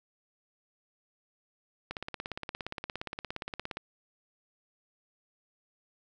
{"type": "click train", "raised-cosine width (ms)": 0.3, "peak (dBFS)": -20, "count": 33, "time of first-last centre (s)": [1.91, 3.77], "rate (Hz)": 17.2, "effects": []}